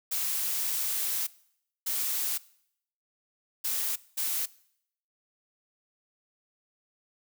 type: noise bursts at uneven times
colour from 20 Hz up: blue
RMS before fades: -30 dBFS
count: 4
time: 0.11-1.27 / 1.86-2.38 / 3.64-3.96 / 4.17-4.46 s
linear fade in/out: 10 ms
effects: noise-tail reverb RT60 0.7 s tail -21 dB re dry